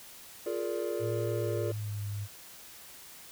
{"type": "chord", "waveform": "triangle", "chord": "Bb dominant seventh", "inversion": "second", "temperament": "just", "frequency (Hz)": [349.6, 419.5, 466.2, 582.7], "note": ["F4", "Ab4", "Bb4", "D5"], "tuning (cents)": [2, 17, 0, -14], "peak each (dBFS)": [-34, -34, -35, -35], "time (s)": [0.46, 1.72], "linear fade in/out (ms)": 5}
{"type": "tone with pitch glide", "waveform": "sine", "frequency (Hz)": [112.4, 102.48], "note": ["A2", "G#2"], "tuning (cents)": [37, -23], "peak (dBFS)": -33, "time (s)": [0.99, 2.28], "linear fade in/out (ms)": 50, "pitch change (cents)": -160, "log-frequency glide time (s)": [1.37, 2.06]}
{"effects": ["white hiss -50 dBFS RMS until 3.31 s"]}